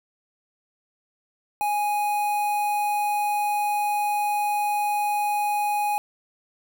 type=tone with notch filter; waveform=square; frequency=830 Hz; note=G#5; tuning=1 cent flat; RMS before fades=-24 dBFS; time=1.61-5.98 s; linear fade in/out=0 ms; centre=5000 Hz; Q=0.72; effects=none